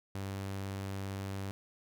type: tone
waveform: sawtooth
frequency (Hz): 97.6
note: G2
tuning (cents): -7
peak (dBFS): -33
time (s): 0.15-1.51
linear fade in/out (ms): 0
effects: none